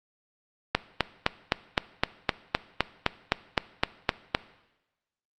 click train, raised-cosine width 0.3 ms, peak -4 dBFS, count 15, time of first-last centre 0.75-4.349 s, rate 3.89 Hz, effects noise-tail reverb RT60 1.0 s tail -17 dB re dry + Opus 48 kbps

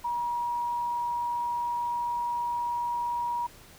sine tone, 956 Hz, A#5, 43 cents sharp, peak -27 dBFS, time 0.04-3.47 s, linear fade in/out 10 ms, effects pink hiss -52 dBFS RMS until 3.78 s

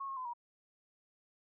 sine tone with pitch steps, 1095 / 1080 / 1020 / 954 Hz, C#6 / C#6 / C6 / A#5, -22 / -45 / -44 / +40 cents, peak -38 dBFS, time 0-0.336 s, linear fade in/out 10 ms, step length 84 ms, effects none

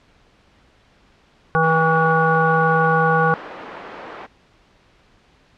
harmonic tone, 161.6 Hz, E3, 34 cents flat, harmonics 1 / 3 / 5 / 7 / 9, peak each -20 / -20 / -20 / -20 / -20 dBFS, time 1.55-3.34 s, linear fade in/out 0 ms
white band-pass noise, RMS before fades -36 dBFS, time 1.62-4.27 s, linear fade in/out 20 ms, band 270 to 1200 Hz, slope 12 dB/octave
effects pink hiss -55 dBFS RMS until 5.57 s + low-pass 4000 Hz 12 dB/octave

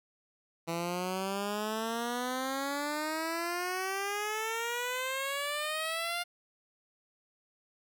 10% pulse exponential sweep, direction up, 165.5 to 707 Hz, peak -24 dBFS, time 0.67-6.24 s, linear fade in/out 20 ms, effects none

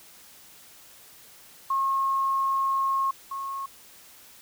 sine tone pair in turn, 1082 / 1090.2 Hz, C#6 / C#6, -42 / -29 cents, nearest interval unison, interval 13 cents, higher second, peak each -22 / -30 dBFS, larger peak first, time 1.7-3.11 / 3.31-3.66 s, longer first, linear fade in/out 5 ms, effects white hiss -51 dBFS RMS until 4.41 s

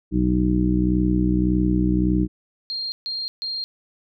harmonic tone, 61.74 Hz, B1, in tune, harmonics 1 / 2 / 3 / 4 / 5 / 6, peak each -23 / -28 / -21 / -33 / -21 / -32 dBFS, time 0.11-2.28 s, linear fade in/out 50 ms
sine tone bursts, 4210 Hz, C8, 10 cents sharp, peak -25 dBFS, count 3, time 2.7-3.64 s, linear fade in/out 0 ms, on 220 ms, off 140 ms
effects none

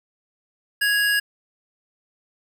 square tone pair together, 1661 / 2829 Hz, G#6 / F7, 0 / +22 cents, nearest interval major sixth, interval 922 cents, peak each -19 / -27 dBFS, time 0.81-1.2 s, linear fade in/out 10 ms, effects none

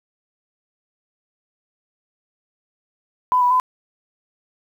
sine tone with pitch steps, 1002 / 983 / 1012 Hz, B5 / B5 / B5, +25 / -8 / +42 cents, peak -13 dBFS, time 3.32-3.599 s, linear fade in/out 0 ms, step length 93 ms, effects 8-bit

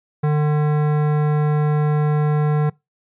sine tone with hard clipping, 150 Hz, D3, 37 cents sharp, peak -17 dBFS, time 0.23-2.7 s, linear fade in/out 10 ms, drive 16 dB, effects noise-tail reverb RT60 0.2 s tail -23 dB re dry + resampled to 8000 Hz

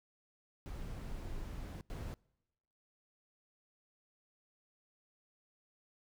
brown noise bursts at uneven times, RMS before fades -43 dBFS, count 2, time 0.66-1.81 / 1.9-2.14 s, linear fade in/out 0 ms, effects noise-tail reverb RT60 1.0 s tail -26 dB re dry

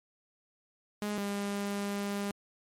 sawtooth tone pair in turn, 207.7 / 201.7 Hz, G#3 / G3, 0 / +50 cents, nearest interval minor second, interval 50 cents, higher first, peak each -28 dBFS, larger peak neither, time 1.02-1.18 / 1.18-2.31 s, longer second, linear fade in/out 0 ms, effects MP3 64 kbps

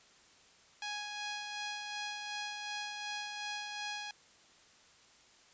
10% pulse tone with tremolo, 830.6 Hz, G#5, in tune, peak -29 dBFS, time 0.82-4.11 s, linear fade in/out 2 ms, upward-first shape sine, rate 2.7 Hz, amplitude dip 35%, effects white hiss -62 dBFS RMS until 5.53 s + resampled to 16000 Hz

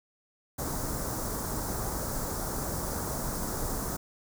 pink band-stop noise, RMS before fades -33 dBFS, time 0.58-3.97 s, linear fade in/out 10 ms, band 1400 to 5600 Hz, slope 24 dB/octave, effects none

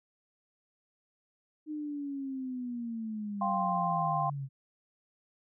sine linear sweep, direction down, 307.7 to 132.9 Hz, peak -34 dBFS, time 1.66-4.49 s, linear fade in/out 50 ms
sine chord, F suspended second, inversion none, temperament just, 698.5 / 785.8 / 1047.7 Hz, F5 / G5 / C6, 0 / +4 / +2 cents, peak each -33 / -33 / -31 dBFS, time 3.41-4.3 s, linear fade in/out 5 ms
effects none

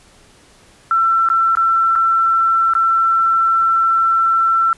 sine tone with dropouts, 1343 Hz, E6, 32 cents sharp, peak -11 dBFS, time 0.91-4.73 s, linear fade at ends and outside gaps 1 ms, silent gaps 1.288-1.3 / 1.552-1.571 / 1.954-1.959 / 2.736-2.751 s, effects pink hiss -48 dBFS RMS until 4.77 s + resampled to 24000 Hz

